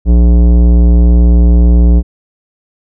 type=tone with tanh clipping; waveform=sine; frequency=59.1 Hz; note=A#1; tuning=24 cents sharp; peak=-5 dBFS; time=0.05-2.03 s; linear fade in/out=50 ms; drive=15 dB; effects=none